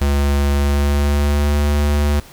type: tone with pitch glide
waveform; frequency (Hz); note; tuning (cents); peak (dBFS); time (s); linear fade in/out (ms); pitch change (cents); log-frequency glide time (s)
square; 70.9 to 73.06; C#2 to D2; +40 to -8; -14; 0.01-2.2; 5; +52; 0.55-1.58
effects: pink hiss -42 dBFS RMS until 2.32 s